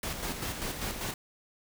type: noise with tremolo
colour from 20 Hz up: pink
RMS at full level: -34 dBFS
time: 0.03-1.14 s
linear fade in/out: 2 ms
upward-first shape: square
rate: 5.1 Hz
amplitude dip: 45%
effects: none